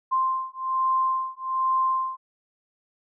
sine beating tone pair, 1046.5 / 1047.7 Hz, C6 / C6, 0 / +2 cents, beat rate 1.2 Hz, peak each -25 dBFS, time 0.11-2.17 s, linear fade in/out 20 ms, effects none

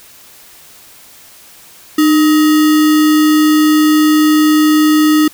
sine tone with sample-and-hold, 305.7 Hz, D#4, 30 cents flat, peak -6 dBFS, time 1.98-5.28 s, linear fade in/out 5 ms, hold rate 1575 Hz, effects white hiss -40 dBFS RMS until 5.33 s

